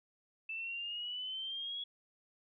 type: exponential sweep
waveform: sine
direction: up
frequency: 2637 to 3362 Hz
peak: -38 dBFS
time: 0.49-1.84 s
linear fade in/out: 5 ms
effects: none